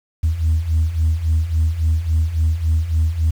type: beating tone pair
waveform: sine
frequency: 77.78 / 81.38 Hz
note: D#2 / E2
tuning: 0 / -22 cents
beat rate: 3.6 Hz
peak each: -19 / -15 dBFS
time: 0.23-3.31 s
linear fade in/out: 10 ms
effects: tanh soft clip ceiling -10 dBFS + 7-bit